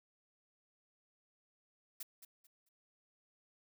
blue noise with echo, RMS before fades -44 dBFS, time 2-2.03 s, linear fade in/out 5 ms, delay 220 ms, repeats 3, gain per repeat -11 dB, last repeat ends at 2.69 s, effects none

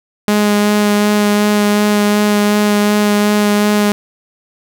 sawtooth tone with vibrato, 207.7 Hz, G#3, in tune, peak -6 dBFS, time 0.28-3.92 s, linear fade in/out 0 ms, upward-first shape sine, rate 2.7 Hz, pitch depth 11 cents each way, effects none

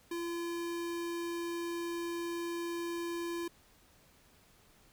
square tone, 341.2 Hz, F4, 40 cents flat, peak -36 dBFS, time 0.11-3.48 s, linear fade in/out 5 ms, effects pink hiss -64 dBFS RMS until 4.92 s

